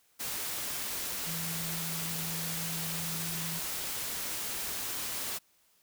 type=tone in noise; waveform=sine; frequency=164.81 Hz; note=E3; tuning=in tune; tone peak=-39 dBFS; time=1.26-3.6 s; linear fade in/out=20 ms; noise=white; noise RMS=-36 dBFS; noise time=0.19-5.39 s; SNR=-6 dB; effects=white hiss -68 dBFS RMS until 5.82 s